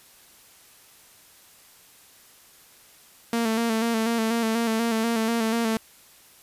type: tone with vibrato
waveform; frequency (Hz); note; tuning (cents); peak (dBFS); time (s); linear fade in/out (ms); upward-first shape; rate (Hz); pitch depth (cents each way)
sawtooth; 227.3; A#3; -43; -18; 3.33-5.77; 2; square; 4.1; 38
effects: white hiss -53 dBFS RMS until 6.42 s + resampled to 32000 Hz